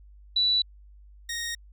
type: tone pair in turn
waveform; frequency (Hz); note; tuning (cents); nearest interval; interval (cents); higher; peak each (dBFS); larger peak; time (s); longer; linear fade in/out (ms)
sine / 15% pulse; 3951 / 1864.6; B7 / A#6; 0 / 0; octave + minor second; 1300; first; -20 / -24; first; 0.36-0.62 / 1.29-1.55; neither; 5
effects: added 50 Hz sine -48 dBFS peak until 1.72 s